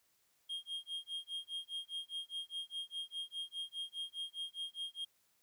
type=tone with tremolo; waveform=triangle; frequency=3234 Hz; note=G#7; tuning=47 cents flat; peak=-36 dBFS; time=0.49-5.05 s; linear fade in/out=10 ms; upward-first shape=sine; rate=4.9 Hz; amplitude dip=100%; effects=white hiss -75 dBFS RMS until 5.42 s